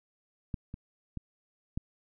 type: clicks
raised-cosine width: 5 ms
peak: -21 / -27 / -24 / -20 dBFS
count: 4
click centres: 0.542 / 0.741 / 1.173 / 1.775 s
effects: none